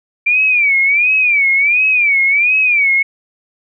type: tone with vibrato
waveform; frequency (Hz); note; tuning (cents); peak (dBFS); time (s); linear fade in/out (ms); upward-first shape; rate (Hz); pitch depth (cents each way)
sine; 2349; D7; 0; -9; 0.26-3.03; 10; sine; 1.4; 150
effects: none